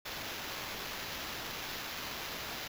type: noise with sample-and-hold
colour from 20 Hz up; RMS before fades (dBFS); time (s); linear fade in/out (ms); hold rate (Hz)
white; -41; 0.05-2.68; 10; 8820
effects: none